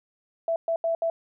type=tone bursts at uneven times; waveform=sine; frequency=663 Hz; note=E5; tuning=10 cents sharp; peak=-22 dBFS; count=4; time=0.48-0.56 / 0.68-0.76 / 0.84-0.95 / 1.02-1.1 s; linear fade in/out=2 ms; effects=none